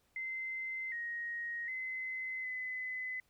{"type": "tone with pitch steps", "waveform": "sine", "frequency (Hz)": [2069, 1878, 2046, 2020], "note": ["C7", "A#6", "C7", "B6"], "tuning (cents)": [-20, 12, -39, 39], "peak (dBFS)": -37, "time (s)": [0.16, 3.2], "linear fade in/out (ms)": 2, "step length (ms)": 760, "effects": ["pink hiss -74 dBFS RMS until 3.29 s"]}